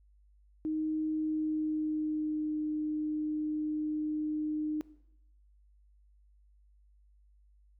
sine tone with pitch glide, 311.5 to 305.4 Hz, D#4 to D#4, +2 to -32 cents, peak -30 dBFS, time 0.65-4.81 s, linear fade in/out 0 ms, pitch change -34 cents, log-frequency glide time 1.07-2.62 s, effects noise-tail reverb RT60 0.8 s tail -19 dB re dry + added 50 Hz sine -60 dBFS peak until 7.79 s

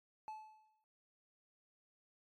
triangle tone with exponential decay, 866 Hz, A5, 28 cents flat, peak -40 dBFS, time 0.28-0.84 s, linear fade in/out 0 ms, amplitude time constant 120 ms, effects MP3 64 kbps

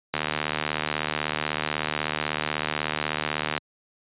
click train, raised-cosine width 0.3 ms, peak -8 dBFS, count 263, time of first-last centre 0.14-3.578 s, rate 76.2 Hz, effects high-pass 100 Hz 12 dB/octave + resampled to 8000 Hz

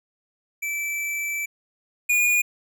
square tone pair in turn, 2321 / 2442 Hz, D7 / D#7, -21 / -33 cents, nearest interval minor second, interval 88 cents, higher second, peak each -26 / -18 dBFS, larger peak second, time 0.62-1.46 / 2.09-2.42 s, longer first, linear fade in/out 10 ms, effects none

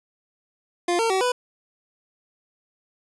25% pulse tone with pitch steps, 349.9 / 455.4 / 379.8 / 495.8 Hz, F4 / A#4 / F#4 / B4, +3 / -40 / +45 / +7 cents, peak -16 dBFS, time 0.88-1.32 s, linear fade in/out 5 ms, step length 110 ms, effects resampled to 24000 Hz + 9-bit

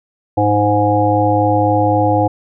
harmonic tone with a mistuned harmonic, 103.83 Hz, G#2, in tune, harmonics 1 / 3 / 5 / 7 / 8, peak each -17 / -17 / -17 / -17 / -17 dBFS, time 0.37-2.28 s, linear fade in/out 10 ms, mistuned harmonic 1, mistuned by +16 cents, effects none

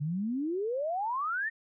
sine exponential sweep, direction up, 140.4 to 1875 Hz, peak -29 dBFS, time 0-1.5 s, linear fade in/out 20 ms, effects none

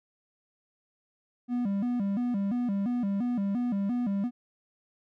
triangle tone with vibrato, 220.2 Hz, A3, 2 cents sharp, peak -24 dBFS, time 1.48-4.31 s, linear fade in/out 50 ms, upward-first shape square, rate 2.9 Hz, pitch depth 180 cents each way, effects none

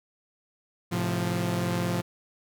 sawtooth chord, F major, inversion first, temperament equal with one note detuned, 108.61 / 130.81 / 174.61 Hz, A2 / C3 / F3, -22 / 0 / 0 cents, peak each -27 / -30 / -24 dBFS, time 0.91-2.02 s, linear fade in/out 20 ms, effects none

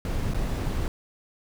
brown noise with dropouts, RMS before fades -27 dBFS, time 0.05-0.88 s, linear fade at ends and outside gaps 1 ms, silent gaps 0.337-0.344 s, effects none

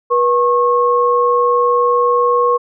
sine tone pair together, 484.7 / 1088.1 Hz, B4 / C#6, -32 / -33 cents, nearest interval octave + major second, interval 1399 cents, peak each -13 dBFS, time 0.1-2.58 s, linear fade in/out 20 ms, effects none

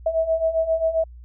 sine beating tone pair, 644 / 651.5 Hz, E5 / E5, -41 / -20 cents, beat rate 7.5 Hz, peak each -24 / -20 dBFS, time 0.06-1.04 s, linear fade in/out 5 ms, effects added 60 Hz sine -39 dBFS peak until 1.24 s

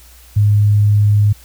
sine tone, 103.83 Hz, G#2, in tune, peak -8 dBFS, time 0.36-1.33 s, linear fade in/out 10 ms, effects added 60 Hz sine -42 dBFS peak until 1.44 s + white hiss -45 dBFS RMS until 1.44 s

